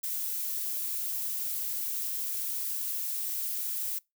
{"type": "noise", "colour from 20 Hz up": "violet", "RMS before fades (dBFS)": -33, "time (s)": [0.03, 3.99], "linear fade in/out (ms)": 10, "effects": ["noise-tail reverb RT60 0.2 s tail -24 dB re dry"]}